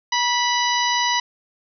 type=harmonic tone with a mistuned harmonic; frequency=985 Hz; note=B5; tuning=5 cents flat; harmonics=1 / 2 / 3 / 4 / 5 / 6; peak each=-21 / -24 / -26 / -27 / -28 / -29 dBFS; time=0.12-1.2 s; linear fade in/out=5 ms; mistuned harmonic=1; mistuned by=-37 cents; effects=none